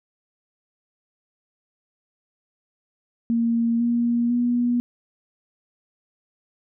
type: tone with pitch steps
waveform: sine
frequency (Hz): 232 / 236.9 / 241.9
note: A#3 / A#3 / B3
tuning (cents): -8 / +28 / -36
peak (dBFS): -18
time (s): 3.3-4.8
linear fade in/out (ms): 0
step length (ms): 500
effects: none